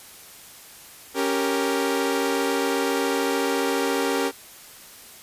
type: chord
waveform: sawtooth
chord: G diminished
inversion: second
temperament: equal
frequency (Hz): 277.2 / 392 / 466.2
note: Db4 / G4 / Bb4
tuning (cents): 0 / 0 / 0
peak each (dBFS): -22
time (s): 1.14-4.32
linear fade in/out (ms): 50
effects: white hiss -45 dBFS RMS until 5.22 s + resampled to 32000 Hz